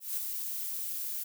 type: noise with ADSR envelope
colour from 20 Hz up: violet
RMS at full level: -32 dBFS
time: 0-1.24 s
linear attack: 170 ms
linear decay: 11 ms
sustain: -4 dB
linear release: 11 ms
effects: none